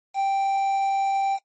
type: tone with quantisation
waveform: triangle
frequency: 784 Hz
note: G5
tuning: in tune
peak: -18 dBFS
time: 0.14-1.39 s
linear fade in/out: 50 ms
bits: 7
effects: noise-tail reverb RT60 0.1 s tail -19 dB re dry + MP3 32 kbps